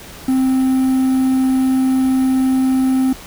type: tone with quantisation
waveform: triangle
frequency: 261.6 Hz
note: C4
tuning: in tune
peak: -10 dBFS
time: 0.28-3.13 s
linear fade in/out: 5 ms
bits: 6
effects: pink hiss -36 dBFS RMS until 3.26 s